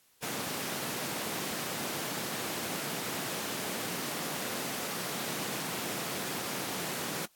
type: high-pass noise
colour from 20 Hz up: pink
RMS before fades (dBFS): -36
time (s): 0.22-7.26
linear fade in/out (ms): 10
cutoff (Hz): 150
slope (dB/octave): 24
effects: white hiss -66 dBFS RMS until 7.35 s + AAC 64 kbps